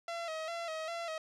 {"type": "tone with vibrato", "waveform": "sawtooth", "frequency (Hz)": 656, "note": "E5", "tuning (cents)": -9, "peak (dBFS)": -33, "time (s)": [0.08, 1.18], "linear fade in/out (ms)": 2, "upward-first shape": "square", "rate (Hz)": 2.5, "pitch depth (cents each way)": 57, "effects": ["low-pass 6000 Hz 12 dB/octave"]}